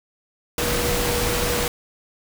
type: tone in noise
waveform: sine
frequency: 483 Hz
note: B4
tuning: 39 cents flat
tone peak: -26 dBFS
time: 0.58-1.68 s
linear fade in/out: 2 ms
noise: pink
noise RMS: -23 dBFS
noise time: 0.58-1.68 s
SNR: -6 dB
effects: none